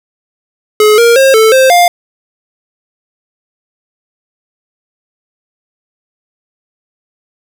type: tone with pitch steps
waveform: square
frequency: 425.1 / 468.7 / 536 / 440.8 / 525 / 703 Hz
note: G#4 / A#4 / C5 / A4 / C5 / F5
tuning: +40 / +9 / +42 / +3 / +6 / +11 cents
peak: -4 dBFS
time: 0.8-1.88 s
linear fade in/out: 2 ms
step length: 180 ms
effects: none